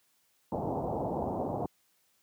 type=low-pass noise; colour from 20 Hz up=white; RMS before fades=-33 dBFS; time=0.52-1.66 s; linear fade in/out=2 ms; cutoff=870 Hz; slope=48 dB/octave; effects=white hiss -71 dBFS RMS until 2.22 s + high-pass 80 Hz 12 dB/octave